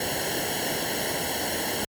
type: noise with comb filter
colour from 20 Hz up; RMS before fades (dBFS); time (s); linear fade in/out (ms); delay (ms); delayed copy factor
pink; -28; 0-1.85; 5; 0.82; -0.85
effects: high-pass 60 Hz 12 dB/octave + MP3 96 kbps

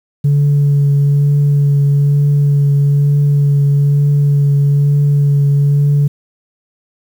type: tone with vibrato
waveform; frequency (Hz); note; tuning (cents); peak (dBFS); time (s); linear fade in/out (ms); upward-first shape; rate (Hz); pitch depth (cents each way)
sine; 143; D3; -46; -6; 0.24-6.08; 10; triangle; 1.1; 17
effects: tanh soft clip ceiling -6 dBFS + 7-bit

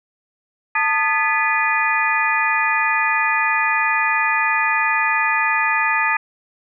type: tone cluster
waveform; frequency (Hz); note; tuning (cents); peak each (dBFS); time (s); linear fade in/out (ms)
sine; 889 / 1232 / 1711 / 1988 / 2449; A5 / D#6 / A6 / B6 / D#7; +18 / -17 / -49 / +11 / -28; -22; 0.75-6.17; 5
effects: none

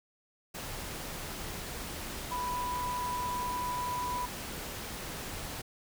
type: tone in noise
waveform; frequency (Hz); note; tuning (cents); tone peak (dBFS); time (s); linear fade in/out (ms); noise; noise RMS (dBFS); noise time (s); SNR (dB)
sine; 987.8; B5; 0; -32; 2.31-4.26; 10; pink; -40; 0.54-5.62; +5
effects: none

